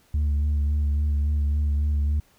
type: tone with vibrato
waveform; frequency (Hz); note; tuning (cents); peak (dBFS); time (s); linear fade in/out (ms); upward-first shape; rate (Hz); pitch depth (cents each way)
sine; 73.42; D2; 0; -17; 0.14-2.2; 5; sine; 3.6; 29
effects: tanh soft clip ceiling -19 dBFS + pink hiss -60 dBFS RMS until 2.38 s